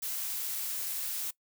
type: noise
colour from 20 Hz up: blue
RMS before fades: -35 dBFS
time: 0.02-1.31 s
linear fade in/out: 10 ms
effects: noise-tail reverb RT60 0.1 s tail -21 dB re dry